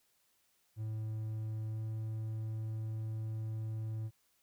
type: tone with pitch glide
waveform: triangle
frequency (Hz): 109.3 to 110.06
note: A2 to A2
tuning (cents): -11 to +1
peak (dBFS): -34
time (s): 0.76-4.11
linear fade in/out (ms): 50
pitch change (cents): +12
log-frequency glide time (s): 1.68-1.81
effects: white hiss -74 dBFS RMS until 4.42 s